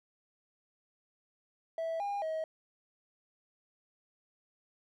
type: tone with pitch steps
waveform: triangle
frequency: 655 / 808 / 636 Hz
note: E5 / G#5 / D#5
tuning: -11 / -48 / +38 cents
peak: -30 dBFS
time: 1.78-2.44 s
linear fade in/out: 2 ms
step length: 220 ms
effects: tanh soft clip ceiling -26 dBFS